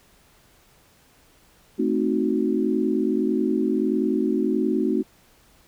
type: chord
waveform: sine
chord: A diminished seventh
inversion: none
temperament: equal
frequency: 220 / 261.6 / 311.1 / 370 Hz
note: A3 / C4 / Eb4 / Gb4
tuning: 0 / 0 / 0 / 0 cents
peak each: -25 dBFS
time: 1.78-5.03 s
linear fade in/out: 20 ms
effects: pink hiss -57 dBFS RMS until 5.67 s